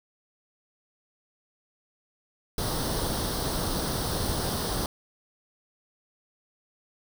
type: noise with comb filter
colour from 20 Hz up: pink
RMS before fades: -29 dBFS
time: 2.58-4.86 s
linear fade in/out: 2 ms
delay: 0.21 ms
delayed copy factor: +0.7
effects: none